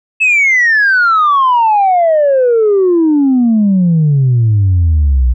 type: exponential sweep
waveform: sine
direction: down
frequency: 2637 to 58.5 Hz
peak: -5 dBFS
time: 0.2-5.34 s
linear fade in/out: 20 ms
effects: tanh soft clip ceiling -4 dBFS